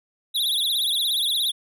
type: tone with vibrato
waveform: square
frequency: 3630 Hz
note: A#7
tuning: 47 cents flat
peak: -21 dBFS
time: 0.34-1.52 s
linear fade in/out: 20 ms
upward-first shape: triangle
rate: 17 Hz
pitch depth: 190 cents each way
effects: none